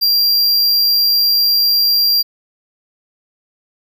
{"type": "tone", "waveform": "square", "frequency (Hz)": 4752, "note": "D8", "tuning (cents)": 20, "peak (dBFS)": -11, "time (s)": [0.01, 2.23], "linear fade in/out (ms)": 20, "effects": []}